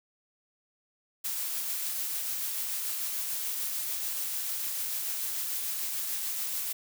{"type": "noise with tremolo", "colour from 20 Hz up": "blue", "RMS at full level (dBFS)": -32, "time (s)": [1.24, 6.73], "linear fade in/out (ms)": 10, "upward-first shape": "triangle", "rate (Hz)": 6.8, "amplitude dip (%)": 25, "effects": []}